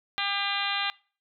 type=harmonic tone with a mistuned harmonic; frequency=400.5 Hz; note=G4; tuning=37 cents sharp; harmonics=2 / 3 / 4 / 5 / 6 / 7 / 8 / 9 / 10; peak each=-35 / -35 / -35 / -35 / -35 / -35 / -35 / -35 / -35 dBFS; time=0.18-0.9 s; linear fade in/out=0 ms; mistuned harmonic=9; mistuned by=-16 cents; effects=noise-tail reverb RT60 0.4 s tail -23 dB re dry